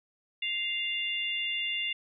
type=harmonic tone; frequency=698.5 Hz; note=F5; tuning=in tune; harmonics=3 / 4 / 5; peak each=-35 / -31 / -37 dBFS; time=0.42-1.93 s; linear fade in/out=5 ms; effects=none